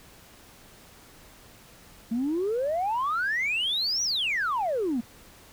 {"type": "exponential two-way sweep", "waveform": "sine", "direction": "up then down", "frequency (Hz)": [220, 5970, 220], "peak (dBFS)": -23, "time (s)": [2.11, 5.01], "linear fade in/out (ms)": 10, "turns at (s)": 4.03, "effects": ["tanh soft clip ceiling -21 dBFS", "pink hiss -52 dBFS RMS until 5.52 s"]}